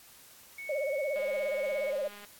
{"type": "tone", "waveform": "sine", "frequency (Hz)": 2217, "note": "C#7", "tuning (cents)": 0, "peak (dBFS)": -39, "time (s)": [0.58, 1.91], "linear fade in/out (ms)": 5}
{"type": "tone with vibrato", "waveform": "sine", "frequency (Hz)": 570, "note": "C#5", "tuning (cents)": 48, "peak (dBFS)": -29, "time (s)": [0.69, 2.08], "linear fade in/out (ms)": 5, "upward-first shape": "sine", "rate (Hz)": 17, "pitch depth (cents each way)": 130}
{"type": "click train", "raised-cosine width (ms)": 0.3, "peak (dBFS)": -34, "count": 224, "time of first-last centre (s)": [1.16, 2.248], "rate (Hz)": 205}
{"effects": ["white hiss -55 dBFS RMS until 2.39 s", "AAC 64 kbps"]}